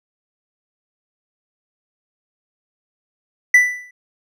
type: tone with exponential decay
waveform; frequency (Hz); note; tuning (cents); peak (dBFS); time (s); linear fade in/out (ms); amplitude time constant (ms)
triangle; 1980; B6; +4; -3; 3.54-3.91; 5; 80
effects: none

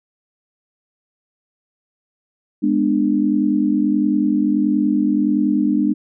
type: chord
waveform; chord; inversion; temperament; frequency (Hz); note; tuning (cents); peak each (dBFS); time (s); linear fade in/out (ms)
sine; G# diminished; none; just; 207.7 / 249.2 / 299; G#3 / B3 / D4; 0 / +16 / +31; -19 / -20 / -17; 2.62-5.94; 20
effects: none

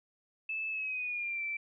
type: tone with pitch glide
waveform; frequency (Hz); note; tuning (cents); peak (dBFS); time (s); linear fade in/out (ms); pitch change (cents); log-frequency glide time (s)
sine; 2620 to 2334; E7 to D7; -11 to -11; -33; 0.49-1.57; 5; -200; 0.69-1.43
effects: none

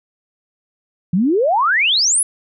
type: exponential sweep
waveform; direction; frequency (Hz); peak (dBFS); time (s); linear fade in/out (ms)
sine; up; 164.81 to 11000; -12; 1.13-2.23; 5
effects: none

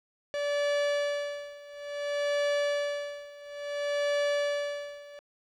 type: tone with tremolo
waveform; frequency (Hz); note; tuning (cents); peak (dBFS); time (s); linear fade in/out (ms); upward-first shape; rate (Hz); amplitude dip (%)
45% pulse; 578; D5; -28; -25; 0.34-5.19; 0; sine; 0.58; 90
effects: low-pass 5000 Hz 12 dB/octave + 11-bit

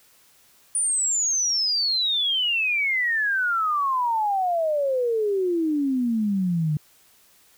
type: exponential sweep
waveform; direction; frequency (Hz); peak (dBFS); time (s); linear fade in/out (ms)
sine; down; 9500 to 146.83; -20; 0.75-6.77; 2
effects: white hiss -57 dBFS RMS until 7.57 s

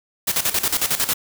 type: noise with tremolo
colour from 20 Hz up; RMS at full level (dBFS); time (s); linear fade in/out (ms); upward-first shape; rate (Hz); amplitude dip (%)
white; -19; 0.27-1.14; 10; square; 11; 75
effects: none

